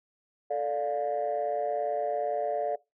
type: chord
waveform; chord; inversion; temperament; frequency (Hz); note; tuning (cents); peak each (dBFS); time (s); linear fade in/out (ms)
sine; D minor; second; just; 440.5 / 587.3 / 704.8; A4 / D5 / F5; +2 / 0 / +16; -32 / -29 / -30; 0.5-2.76; 10
effects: noise-tail reverb RT60 0.2 s tail -20 dB re dry + tanh soft clip ceiling -21 dBFS